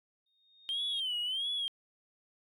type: tone with exponential growth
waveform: sine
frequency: 3700 Hz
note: A#7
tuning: 14 cents flat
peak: -37 dBFS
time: 0.26-1 s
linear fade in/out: 5 ms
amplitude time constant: 160 ms
type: tone with vibrato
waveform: triangle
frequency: 3136 Hz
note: G7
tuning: in tune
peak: -29 dBFS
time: 0.69-1.68 s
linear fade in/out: 0 ms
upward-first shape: sine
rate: 1.5 Hz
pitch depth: 140 cents each way
effects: tanh soft clip ceiling -28 dBFS